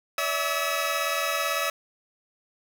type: tone cluster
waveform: 15% pulse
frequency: 571 / 653 / 1288 Hz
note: D5 / E5 / E6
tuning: -49 / -17 / -41 cents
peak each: -23 dBFS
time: 0.18-1.7 s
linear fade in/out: 2 ms
effects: none